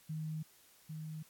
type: tone with echo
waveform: sine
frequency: 156.5 Hz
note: D#3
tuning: 10 cents sharp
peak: -37 dBFS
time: 0.09-0.43 s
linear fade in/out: 10 ms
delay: 800 ms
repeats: 1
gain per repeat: -4 dB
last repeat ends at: 1.23 s
effects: white hiss -64 dBFS RMS until 1.29 s + AAC 64 kbps